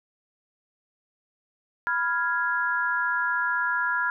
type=chord; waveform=sine; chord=F diminished; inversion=second; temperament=equal; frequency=987.8 / 1396.9 / 1661.2 Hz; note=Cb6 / F6 / Ab6; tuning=0 / 0 / 0 cents; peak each=-29 / -26 / -27 dBFS; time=1.87-4.1 s; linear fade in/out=0 ms; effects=none